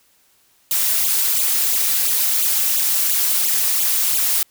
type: noise with flanger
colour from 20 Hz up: blue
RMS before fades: -18 dBFS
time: 0.71-4.43 s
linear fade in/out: 2 ms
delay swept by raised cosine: 0.27 to 5.27 ms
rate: 2.9 Hz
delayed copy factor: +0.95
effects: white hiss -58 dBFS RMS until 4.5 s